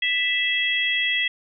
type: harmonic tone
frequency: 659.3 Hz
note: E5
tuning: in tune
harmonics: 3 / 4 / 5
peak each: -23 / -26 / -24 dBFS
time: 0.02-1.28 s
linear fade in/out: 5 ms
effects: none